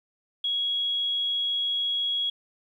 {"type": "tone", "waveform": "sine", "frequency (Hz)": 3322, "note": "G#7", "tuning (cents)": 0, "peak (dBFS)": -24, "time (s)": [0.44, 2.3], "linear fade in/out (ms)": 5, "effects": ["10-bit"]}